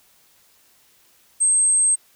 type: tone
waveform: sine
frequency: 8372 Hz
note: C9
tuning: in tune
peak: -14 dBFS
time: 1.4-1.96 s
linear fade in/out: 20 ms
effects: white hiss -57 dBFS RMS until 2.15 s

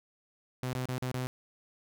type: tone with dropouts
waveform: sawtooth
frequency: 127.4 Hz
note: C3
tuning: 46 cents flat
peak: -28 dBFS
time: 0.63-1.27 s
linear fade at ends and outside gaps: 0 ms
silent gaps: 0.732-0.751 / 0.856-0.887 / 0.981-1.023 / 1.117-1.143 s
effects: none

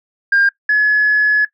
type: tone pair in turn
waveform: sine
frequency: 1605 / 1700.4 Hz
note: G6 / G#6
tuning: +40 / +40 cents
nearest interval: minor second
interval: 100 cents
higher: second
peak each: -8 dBFS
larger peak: neither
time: 0.32-0.49 / 0.69-1.45 s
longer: second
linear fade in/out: 5 ms
effects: noise-tail reverb RT60 0.1 s tail -20 dB re dry + tanh soft clip ceiling -6 dBFS

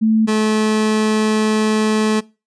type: tone pair in turn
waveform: sine / 30% pulse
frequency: 220 / 216.1 Hz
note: A3 / A3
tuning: 0 / -31 cents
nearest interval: unison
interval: 31 cents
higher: first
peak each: -11 dBFS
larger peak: neither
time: 0.01-0.27 / 0.27-2.21 s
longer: second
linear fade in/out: 20 ms
effects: noise-tail reverb RT60 0.3 s tail -23 dB re dry + resampled to 22050 Hz

